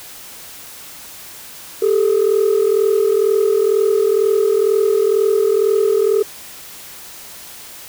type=tone pair together; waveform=sine; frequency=397.9 / 440 Hz; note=G4 / A4; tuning=+26 / 0 cents; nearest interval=major second; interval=174 cents; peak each=-13 dBFS; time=1.82-6.23 s; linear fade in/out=5 ms; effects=tanh soft clip ceiling -8 dBFS + white hiss -36 dBFS RMS until 7.88 s